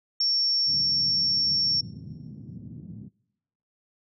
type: tone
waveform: sine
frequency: 5470 Hz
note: F8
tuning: 37 cents flat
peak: -21 dBFS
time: 0.2-1.81 s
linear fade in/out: 5 ms
type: band-pass noise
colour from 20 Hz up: white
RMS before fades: -41 dBFS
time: 0.66-3.1 s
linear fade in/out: 50 ms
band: 110 to 190 Hz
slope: 24 dB/octave
effects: noise-tail reverb RT60 1.0 s tail -26 dB re dry